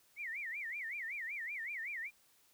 sine tone with vibrato, 2076 Hz, C7, 14 cents flat, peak -39 dBFS, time 0.16-2.11 s, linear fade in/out 50 ms, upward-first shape sine, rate 5.3 Hz, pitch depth 260 cents each way, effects white hiss -69 dBFS RMS until 2.53 s

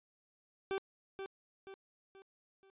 40% pulse tone with echo, 387.9 Hz, G4, 18 cents flat, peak -33 dBFS, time 0.71-0.78 s, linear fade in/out 0 ms, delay 480 ms, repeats 4, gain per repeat -7 dB, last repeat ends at 2.7 s, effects resampled to 8000 Hz

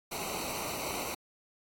pink noise with comb filter, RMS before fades -37 dBFS, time 0.11-1.15 s, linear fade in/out 10 ms, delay 0.59 ms, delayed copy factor -0.85, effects AAC 64 kbps

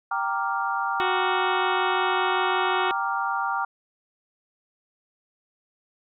sine chord, G minor seventh, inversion none, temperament equal, 784 / 932.3 / 1174.7 / 1396.9 Hz, G5 / Bb5 / D6 / F6, 0 / 0 / 0 / 0 cents, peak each -29 dBFS, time 0.11-3.65 s, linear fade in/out 5 ms
harmonic tone, 369.3 Hz, F#4, 3 cents flat, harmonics 1 / 2 / 3 / 4 / 5 / 6 / 7 / 8 / 9 / 10, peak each -28 / -31 / -33 / -34 / -35 / -36 / -36 / -37 / -38 / -38 dBFS, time 1-2.91 s, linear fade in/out 0 ms
effects none

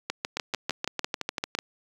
two click trains, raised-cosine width 0.2 ms, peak -10 / -11 dBFS, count 11 / 8, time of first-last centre 0.1-1.588 / 0.37-1.55 s, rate 6.72 / 5.93 Hz, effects high-pass 150 Hz 12 dB/octave + 8-bit

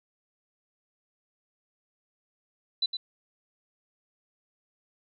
sine tone with echo, 3988 Hz, B7, 16 cents sharp, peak -23 dBFS, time 2.82-2.86 s, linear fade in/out 5 ms, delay 110 ms, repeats 1, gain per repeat -7 dB, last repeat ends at 2.97 s, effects none

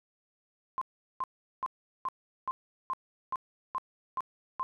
sine tone bursts, 1046.5 Hz, C6, in tune, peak -29 dBFS, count 10, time 0.78-4.63 s, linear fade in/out 0 ms, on 34 ms, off 390 ms, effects none

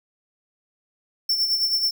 square tone with tremolo, 5390 Hz, E8, 38 cents sharp, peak -18 dBFS, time 1.29-1.91 s, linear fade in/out 5 ms, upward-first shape sine, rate 9.3 Hz, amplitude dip 55%, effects none

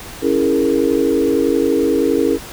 sine chord, A# half-diminished seventh, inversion first, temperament equal, 277.2 / 329.6 / 415.3 / 466.2 Hz, C#4 / E4 / G#4 / A#4, 0 / 0 / 0 / 0 cents, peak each -18 dBFS, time 0.21-2.39 s, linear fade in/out 50 ms, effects pink hiss -33 dBFS RMS until 2.52 s

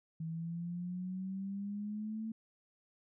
sine exponential sweep, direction up, 160.4 to 223.6 Hz, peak -37 dBFS, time 0.2-2.32 s, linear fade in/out 5 ms, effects none

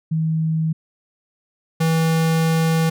sine / square tone pair in turn, 159.7 / 162.4 Hz, D#3 / E3, +45 / -26 cents, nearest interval unison, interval 29 cents, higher second, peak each -17 / -16 dBFS, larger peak second, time 0.11-0.73 / 1.8-2.9 s, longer second, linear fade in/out 10 ms, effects none

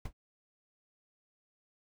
brown noise with exponential decay, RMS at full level -30 dBFS, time 0.05-0.13 s, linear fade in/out 5 ms, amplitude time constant 16 ms, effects none

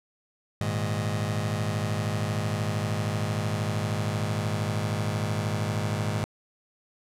sawtooth chord, Ab suspended second, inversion none, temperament just, 103.83 / 116.8 / 155.74 Hz, Ab2 / Bb2 / Eb3, 0 / +4 / +2 cents, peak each -24 / -28 / -28 dBFS, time 0.61-6.24 s, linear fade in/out 0 ms, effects low-pass 11000 Hz 12 dB/octave

